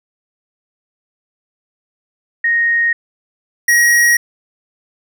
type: tone pair in turn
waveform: sine / square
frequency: 1864.7 / 1895.1 Hz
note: A#6 / A#6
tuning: 0 / +28 cents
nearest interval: unison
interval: 28 cents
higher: second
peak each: -11 / -9 dBFS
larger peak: second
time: 2.44-2.93 / 3.68-4.17 s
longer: neither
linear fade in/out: 5 ms
effects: none